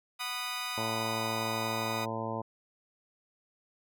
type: chord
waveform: 15% pulse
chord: B major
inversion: second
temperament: just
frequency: 740.8 / 987.8 / 1234.7 Hz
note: F#5 / B5 / D#6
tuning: +2 / 0 / -14 cents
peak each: -36 / -34 / -30 dBFS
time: 0.19-2.06 s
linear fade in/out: 20 ms
type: harmonic tone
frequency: 112.5 Hz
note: A2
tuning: 39 cents sharp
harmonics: 1 / 2 / 3 / 4 / 5 / 6 / 7 / 8 / 9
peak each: -40 / -40 / -43 / -42 / -40 / -42 / -45 / -40 / -41 dBFS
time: 0.77-2.42 s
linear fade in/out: 10 ms
effects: none